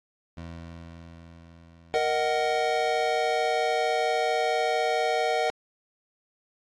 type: tone with exponential decay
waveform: 20% pulse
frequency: 83.8 Hz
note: E2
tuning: 29 cents sharp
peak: -32 dBFS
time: 0.37-4.38 s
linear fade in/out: 5 ms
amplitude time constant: 870 ms
type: chord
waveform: square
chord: D# minor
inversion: second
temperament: just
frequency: 466.7 / 622.3 / 746.7 Hz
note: A#4 / D#5 / F#5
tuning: +2 / 0 / +16 cents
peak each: -29 / -29 / -27 dBFS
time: 1.94-5.5 s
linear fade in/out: 0 ms
effects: low-pass 5000 Hz 12 dB/octave + AAC 64 kbps